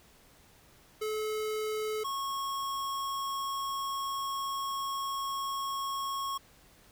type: tone pair in turn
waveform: square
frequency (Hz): 431 / 1095.5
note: A4 / C#6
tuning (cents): -36 / -21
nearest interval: octave + major third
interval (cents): 1615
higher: second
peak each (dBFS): -32 / -33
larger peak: first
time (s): 1.01-2.04 / 2.04-6.38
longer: second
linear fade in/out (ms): 10
effects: pink hiss -60 dBFS RMS until 6.91 s